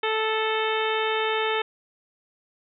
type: harmonic tone with a mistuned harmonic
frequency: 438.5 Hz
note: A4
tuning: 6 cents flat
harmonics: 1 / 2 / 3 / 4 / 5 / 6 / 7 / 8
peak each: -26 / -29 / -31 / -32 / -33 / -34 / -34 / -35 dBFS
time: 0.03-1.62 s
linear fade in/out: 5 ms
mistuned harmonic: 8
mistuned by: +65 cents
effects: none